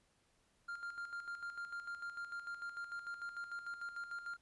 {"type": "tone with tremolo", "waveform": "triangle", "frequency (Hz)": 1396.9, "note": "F6", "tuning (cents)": 0, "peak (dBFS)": -39, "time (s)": [0.68, 4.37], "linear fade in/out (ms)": 10, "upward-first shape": "square", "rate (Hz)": 6.7, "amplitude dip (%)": 60, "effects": ["pink hiss -75 dBFS RMS until 4.41 s", "resampled to 24000 Hz"]}